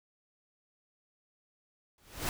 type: noise with exponential growth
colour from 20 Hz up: pink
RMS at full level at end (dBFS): -30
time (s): 1.98-2.29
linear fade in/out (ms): 1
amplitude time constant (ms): 67
effects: none